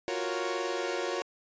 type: chord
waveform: sawtooth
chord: Gb major seventh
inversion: third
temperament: equal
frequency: 349.2 / 370 / 466.2 / 554.4 Hz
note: F4 / Gb4 / Bb4 / Db5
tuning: 0 / 0 / 0 / 0 cents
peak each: -32 dBFS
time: 0.08-1.22 s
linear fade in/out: 0 ms
effects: resampled to 16000 Hz